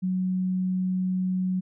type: tone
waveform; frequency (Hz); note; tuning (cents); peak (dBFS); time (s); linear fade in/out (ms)
sine; 185; F#3; 0; -23; 0.02-1.61; 20
effects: none